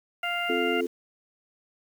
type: harmonic tone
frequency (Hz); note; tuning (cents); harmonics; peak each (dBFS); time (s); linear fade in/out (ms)
698.5; F5; 0; 1 / 2 / 3 / 4; -32 / -32 / -32 / -32; 0.23-0.81; 5
type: chord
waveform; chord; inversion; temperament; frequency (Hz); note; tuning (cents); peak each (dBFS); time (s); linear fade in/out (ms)
sine; F major; second; just; 261.9 / 349.2 / 436.5; C4 / F4 / A4; +2 / 0 / -14; -31 / -29 / -28; 0.49-0.87; 10
effects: 8-bit